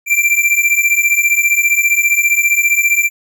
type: beating tone pair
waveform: square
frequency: 2349 / 2364 Hz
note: D7 / D7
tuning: 0 / +11 cents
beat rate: 15 Hz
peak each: -14 dBFS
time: 0.06-3.1 s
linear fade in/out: 50 ms
effects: none